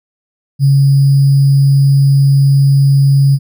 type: tone with sample-and-hold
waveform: sine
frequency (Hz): 138.59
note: C#3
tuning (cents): 0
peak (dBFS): -5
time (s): 0.59-3.39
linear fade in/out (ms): 50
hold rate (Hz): 4900
effects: none